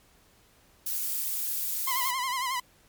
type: noise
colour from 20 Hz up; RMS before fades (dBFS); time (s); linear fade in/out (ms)
violet; -30; 0.86-2.11; 5
type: tone with vibrato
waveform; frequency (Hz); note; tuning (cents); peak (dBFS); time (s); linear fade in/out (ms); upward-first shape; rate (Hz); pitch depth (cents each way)
sawtooth; 1024; C6; -38; -24; 1.87-2.6; 5; sine; 11; 83
effects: pink hiss -61 dBFS RMS until 2.88 s + MP3 96 kbps